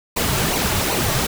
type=noise with flanger; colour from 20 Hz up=pink; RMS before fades=-20 dBFS; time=0.16-1.27 s; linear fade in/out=10 ms; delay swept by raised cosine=0.57 to 4.07 ms; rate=2.6 Hz; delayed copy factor=-0.6; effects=none